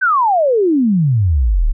sine exponential sweep, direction down, 1582 to 31.97 Hz, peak -10 dBFS, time 0.01-1.73 s, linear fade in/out 20 ms, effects none

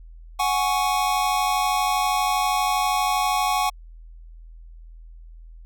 square chord, F# suspended second, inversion none, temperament just, 740 / 832.5 / 1110 Hz, F#5 / G#5 / C#6, 0 / +4 / +2 cents, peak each -25 dBFS, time 0.39-3.7 s, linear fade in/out 10 ms, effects added 41 Hz sine -40 dBFS peak until 5.65 s

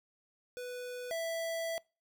square tone pair in turn, 494.7 / 660.3 Hz, B4 / E5, +3 / +3 cents, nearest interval perfect fourth, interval 500 cents, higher second, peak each -40 / -34 dBFS, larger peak second, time 0.57-1.11 / 1.11-1.78 s, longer second, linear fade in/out 0 ms, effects noise-tail reverb RT60 0.3 s tail -25 dB re dry

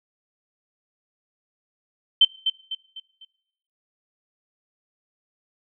sine tone with echo, 3097 Hz, G7, 22 cents flat, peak -10 dBFS, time 2.21-2.25 s, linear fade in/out 5 ms, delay 250 ms, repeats 4, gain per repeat -8 dB, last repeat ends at 3.25 s, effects noise-tail reverb RT60 0.9 s tail -23 dB re dry

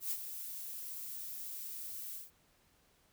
violet noise with ADSR envelope, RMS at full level -35 dBFS, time 0-2.31 s, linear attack 110 ms, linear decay 56 ms, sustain -9 dB, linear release 160 ms, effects pink hiss -70 dBFS RMS until 3.12 s

